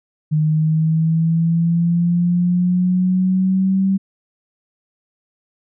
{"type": "linear sweep", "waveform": "sine", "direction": "up", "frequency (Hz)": [153.1, 193.8], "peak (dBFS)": -13, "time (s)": [0.31, 3.98], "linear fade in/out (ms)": 20, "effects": []}